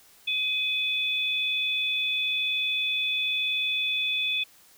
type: tone pair together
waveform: sine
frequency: 2525 / 3466 Hz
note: D#7 / A7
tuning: +25 / -27 cents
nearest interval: perfect fourth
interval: 548 cents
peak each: -27 dBFS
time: 0.27-4.44 s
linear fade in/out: 10 ms
effects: white hiss -56 dBFS RMS until 4.77 s